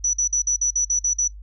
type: tone bursts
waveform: sine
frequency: 5920 Hz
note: F#8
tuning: in tune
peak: -17 dBFS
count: 9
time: 0.04-1.278 s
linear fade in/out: 5 ms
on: 94 ms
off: 49 ms
effects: noise-tail reverb RT60 0.1 s tail -20 dB re dry + added 50 Hz sine -36 dBFS peak until 1.42 s